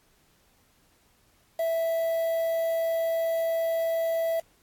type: tone with quantisation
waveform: triangle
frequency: 659.3 Hz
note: E5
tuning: in tune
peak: -22 dBFS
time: 1.59-4.4 s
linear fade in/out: 5 ms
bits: 7
effects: pink hiss -64 dBFS RMS until 4.62 s + AAC 64 kbps